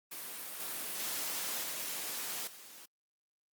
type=noise with level steps; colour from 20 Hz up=white; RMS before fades=-43 / -39 / -37 / -39 / -52 dBFS; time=0.11-2.86 s; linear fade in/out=10 ms; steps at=0.6 / 0.99 / 1.63 / 2.47 s; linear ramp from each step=5 ms; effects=high-pass 200 Hz 12 dB/octave + Opus 32 kbps